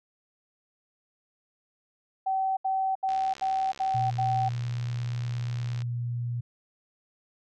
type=tone bursts; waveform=sine; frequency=766 Hz; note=G5; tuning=40 cents flat; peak=-24 dBFS; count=6; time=2.26-4.49 s; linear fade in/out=10 ms; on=310 ms; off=74 ms
type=click train; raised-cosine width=0.2 ms; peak=-26 dBFS; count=188; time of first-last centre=3.09-5.82 s; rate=68.5 Hz
type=tone; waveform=sine; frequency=120 Hz; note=B2; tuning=49 cents flat; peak=-28 dBFS; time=3.94-6.41 s; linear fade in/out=10 ms
effects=none